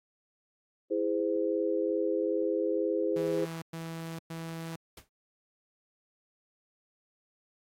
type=chord; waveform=sine; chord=E augmented; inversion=none; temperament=just; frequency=329.6 / 412 / 515 Hz; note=E4 / G#4 / B#4; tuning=0 / -14 / -28 cents; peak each=-31 dBFS; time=0.9-3.46 s; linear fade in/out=20 ms
type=tone bursts; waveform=sawtooth; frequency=164.2 Hz; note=E3; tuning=6 cents flat; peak=-33 dBFS; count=3; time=3.16-4.76 s; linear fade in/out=5 ms; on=460 ms; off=110 ms
type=noise with exponential decay; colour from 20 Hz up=pink; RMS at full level=-43 dBFS; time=4.97-5.09 s; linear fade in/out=5 ms; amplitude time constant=25 ms
effects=AAC 48 kbps